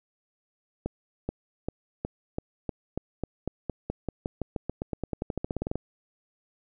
accelerating click train, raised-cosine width 2 ms, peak -16 dBFS, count 30, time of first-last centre 0.86-5.756 s, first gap 430 ms, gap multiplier 0.92, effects none

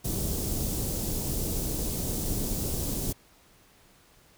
pink band-stop noise, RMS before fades -30 dBFS, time 0.04-3.13 s, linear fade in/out 10 ms, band 420 to 6700 Hz, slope 12 dB/octave, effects pink hiss -59 dBFS RMS until 4.37 s

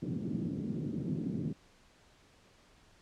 pink band-pass noise, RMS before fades -36 dBFS, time 0.02-1.53 s, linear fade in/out 5 ms, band 140 to 300 Hz, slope 24 dB/octave, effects pink hiss -63 dBFS RMS until 3.01 s + low-pass 7000 Hz 12 dB/octave

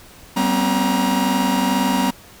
45% pulse tone cluster, 192.8 / 244.5 / 266.5 / 947 Hz, G3 / B3 / C4 / A#5, -28 / -17 / +32 / +27 cents, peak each -22 dBFS, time 0.36-2.11 s, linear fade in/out 10 ms, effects pink hiss -44 dBFS RMS until 2.4 s

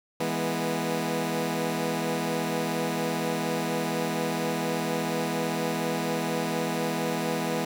15% pulse chord, E major, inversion none, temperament equal with one note detuned, 164.81 / 207.7 / 245.1 Hz, E3 / G#3 / B3, 0 / 0 / -13 cents, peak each -24 / -26 / -24 dBFS, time 0.2-7.65 s, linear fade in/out 5 ms, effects none

